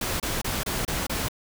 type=noise bursts; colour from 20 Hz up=pink; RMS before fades=-28 dBFS; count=6; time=0.01-1.285 s; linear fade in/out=5 ms; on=190 ms; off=27 ms; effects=none